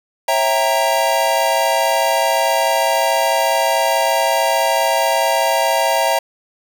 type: chord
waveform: square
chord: C# diminished seventh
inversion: none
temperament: equal with one note detuned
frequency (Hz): 545.5 / 659.3 / 784 / 932.3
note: C#5 / E5 / G5 / Bb5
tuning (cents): -28 / 0 / 0 / 0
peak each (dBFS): -22 / -19 / -22 / -19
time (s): 0.28-6.19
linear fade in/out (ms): 5
effects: none